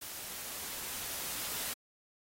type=noise with level ramp; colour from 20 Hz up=white; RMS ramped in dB=-44 to -37 dBFS; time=0.01-1.74 s; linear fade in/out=10 ms; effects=AAC 48 kbps